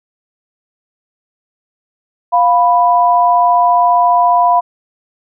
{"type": "tone pair together", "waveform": "sine", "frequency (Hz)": [702.5, 987.8], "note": ["F5", "B5"], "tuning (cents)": [10, 0], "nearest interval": "tritone", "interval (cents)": 590, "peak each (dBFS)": -10, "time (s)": [2.32, 4.61], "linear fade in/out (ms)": 20, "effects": []}